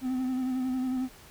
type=tone with vibrato; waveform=triangle; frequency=257 Hz; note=C4; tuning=31 cents flat; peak=-25 dBFS; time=0.01-1.09 s; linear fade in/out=50 ms; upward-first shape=sine; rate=11 Hz; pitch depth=33 cents each way; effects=pink hiss -52 dBFS RMS until 1.3 s